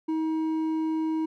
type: tone with hard clipping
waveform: sine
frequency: 317.7 Hz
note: D#4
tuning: 36 cents sharp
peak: -26 dBFS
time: 0.08-1.26 s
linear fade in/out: 10 ms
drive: 5 dB
effects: none